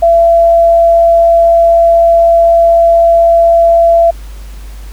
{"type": "tone", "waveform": "sine", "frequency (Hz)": 674, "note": "E5", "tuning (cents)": 38, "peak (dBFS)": -3, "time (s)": [0.02, 4.11], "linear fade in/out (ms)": 10, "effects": ["added 50 Hz sine -24 dBFS peak until 4.92 s", "pink hiss -39 dBFS RMS until 4.92 s"]}